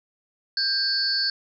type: tone cluster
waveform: sine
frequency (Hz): 1585 / 4450 / 4691 / 5090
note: G6 / C#8 / D8 / D#8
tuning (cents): +19 / +6 / -3 / +39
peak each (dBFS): -29 / -23 / -30 / -30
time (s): 0.57-1.3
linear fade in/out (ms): 2
effects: none